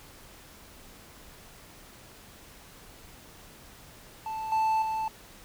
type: tone with level steps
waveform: triangle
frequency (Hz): 880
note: A5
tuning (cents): 0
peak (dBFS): -30 / -21 / -26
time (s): 4.26-5.08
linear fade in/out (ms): 2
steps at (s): 4.52 / 4.82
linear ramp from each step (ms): 2
effects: pink hiss -51 dBFS RMS until 5.44 s